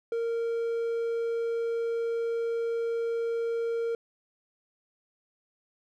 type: tone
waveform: triangle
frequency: 462.6 Hz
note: A#4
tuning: 13 cents flat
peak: -25 dBFS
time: 0.12-3.95 s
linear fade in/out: 2 ms
effects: none